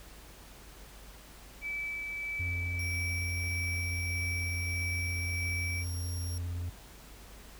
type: tone with tremolo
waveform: sine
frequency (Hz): 2307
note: D7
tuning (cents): -31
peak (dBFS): -33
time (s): 1.61-5.85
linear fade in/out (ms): 50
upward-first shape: sine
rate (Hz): 1.6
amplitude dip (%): 25
type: tone with vibrato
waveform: triangle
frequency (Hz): 87.31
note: F2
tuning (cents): 0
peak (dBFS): -31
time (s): 2.39-6.7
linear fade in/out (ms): 10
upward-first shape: sine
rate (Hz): 17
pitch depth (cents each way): 16
type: tone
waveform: 20% pulse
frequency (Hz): 5588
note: F8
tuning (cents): 0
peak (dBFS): -37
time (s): 2.79-6.38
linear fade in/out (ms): 2
effects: added 50 Hz sine -52 dBFS peak until 7.59 s + pink hiss -53 dBFS RMS until 7.59 s